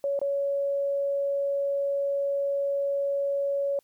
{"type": "tone with dropouts", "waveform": "sine", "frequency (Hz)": 560, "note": "C#5", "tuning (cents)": 18, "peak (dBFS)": -24, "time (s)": [0.04, 3.79], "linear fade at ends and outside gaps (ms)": 1, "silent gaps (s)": [0.191, 0.215], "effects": ["white hiss -69 dBFS RMS until 3.83 s"]}